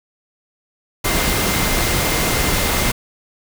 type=tone in noise; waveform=sine; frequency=2093 Hz; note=C7; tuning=in tune; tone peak=-28 dBFS; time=1.04-2.92 s; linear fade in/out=10 ms; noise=pink; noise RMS=-18 dBFS; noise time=1.04-2.92 s; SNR=-13 dB; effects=none

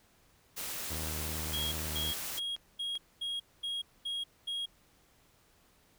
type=noise; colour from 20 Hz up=white; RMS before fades=-39 dBFS; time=0.56-2.4 s; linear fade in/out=20 ms
type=tone with vibrato; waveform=sawtooth; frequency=77.8 Hz; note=D#2; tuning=in tune; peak=-34 dBFS; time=0.9-2.12 s; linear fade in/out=10 ms; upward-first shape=sine; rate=2.6 Hz; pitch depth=19 cents each way
type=tone bursts; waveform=triangle; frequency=3281 Hz; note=G#7; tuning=22 cents flat; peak=-32 dBFS; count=8; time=1.53-4.66 s; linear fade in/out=10 ms; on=190 ms; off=230 ms
type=clicks; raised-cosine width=0.2 ms; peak=-32 dBFS; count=2; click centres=2.564 / 2.954 s
effects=pink hiss -66 dBFS RMS until 5.98 s

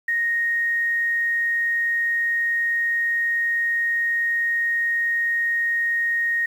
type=tone with quantisation; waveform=sine; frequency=1864.7 Hz; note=A#6; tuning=in tune; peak=-19 dBFS; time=0.08-6.46 s; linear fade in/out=5 ms; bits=8; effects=none

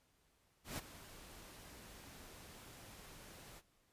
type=noise with ADSR envelope; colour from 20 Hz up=pink; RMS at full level=-42 dBFS; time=0.64-3.62 s; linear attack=140 ms; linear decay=22 ms; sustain=-14 dB; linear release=44 ms; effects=pink hiss -75 dBFS RMS until 3.92 s + resampled to 32000 Hz

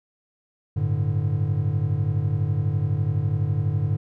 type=chord; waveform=triangle; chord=G suspended second; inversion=none; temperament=equal; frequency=98 / 110 / 146.83 Hz; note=G2 / A2 / D3; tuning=0 / 0 / 0 cents; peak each=-23 dBFS; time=0.76-3.97 s; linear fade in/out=10 ms; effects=none

